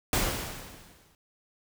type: noise with exponential decay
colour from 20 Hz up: pink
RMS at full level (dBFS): -24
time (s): 0.13-1.15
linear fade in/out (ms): 1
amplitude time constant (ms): 220
effects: none